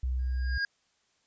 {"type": "tone", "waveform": "sine", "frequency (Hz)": 63.4, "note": "B1", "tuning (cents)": 46, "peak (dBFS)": -27, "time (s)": [0.03, 0.58], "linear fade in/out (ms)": 5}
{"type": "tone with exponential growth", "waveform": "square", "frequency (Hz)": 1628, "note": "G#6", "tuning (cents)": -35, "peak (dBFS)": -26, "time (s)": [0.19, 0.65], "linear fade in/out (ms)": 2, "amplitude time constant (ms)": 100}
{"effects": ["white hiss -71 dBFS RMS until 1.26 s", "resampled to 16000 Hz"]}